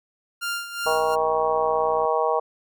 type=tone with tremolo; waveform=sawtooth; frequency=1396.9 Hz; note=F6; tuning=in tune; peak=-21 dBFS; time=0.41-1.16 s; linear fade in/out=20 ms; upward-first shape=sine; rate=2.7 Hz; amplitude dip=70%
type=click train; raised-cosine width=1 ms; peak=-27 dBFS; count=74; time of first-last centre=0.86-2.051 s; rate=61.3 Hz
type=harmonic tone; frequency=158.4 Hz; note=D#3; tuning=31 cents sharp; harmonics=3 / 4 / 5 / 6 / 7; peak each=-24 / -25 / -26 / -27 / -27 dBFS; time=0.86-2.4 s; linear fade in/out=10 ms
effects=none